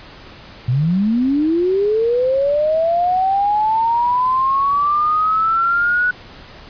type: linear sweep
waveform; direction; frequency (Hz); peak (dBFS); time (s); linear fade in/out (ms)
sine; up; 116.54 to 1480; -13; 0.68-6.11; 5
effects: pink hiss -39 dBFS RMS until 6.69 s + resampled to 11025 Hz